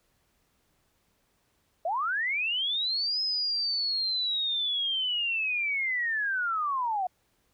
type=linear two-way sweep; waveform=sine; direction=up then down; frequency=622.3 to 5130 to 711 Hz; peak=-26 dBFS; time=1.85-7.07 s; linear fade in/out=5 ms; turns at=3.21 s; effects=pink hiss -71 dBFS RMS until 7.53 s